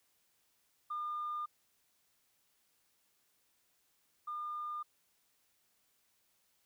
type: tone pair in turn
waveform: sine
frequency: 1208 / 1208 Hz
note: D6 / D6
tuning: +48 / +48 cents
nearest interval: unison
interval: 0 cents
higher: neither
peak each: -35 / -37 dBFS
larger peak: first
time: 0.9-1.46 / 4.27-4.83 s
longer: neither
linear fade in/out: 10 ms
effects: tanh soft clip ceiling -32 dBFS + white hiss -75 dBFS RMS until 6.65 s